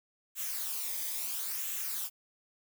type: noise with flanger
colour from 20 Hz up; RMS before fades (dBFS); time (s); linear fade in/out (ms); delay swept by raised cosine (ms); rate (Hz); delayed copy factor
blue; -36; 0.35-2.1; 50; 0.2 to 0.73; 0.74; -0.55
effects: none